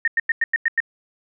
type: tone bursts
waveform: sine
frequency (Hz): 1837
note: A#6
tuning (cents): -26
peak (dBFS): -15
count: 7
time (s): 0.05-0.803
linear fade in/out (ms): 2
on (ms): 27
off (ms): 94
effects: none